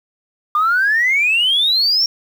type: exponential sweep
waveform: sine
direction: up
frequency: 1187 to 5588 Hz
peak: -11 dBFS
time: 0.55-2.06 s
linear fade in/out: 2 ms
effects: tanh soft clip ceiling -8 dBFS + 7-bit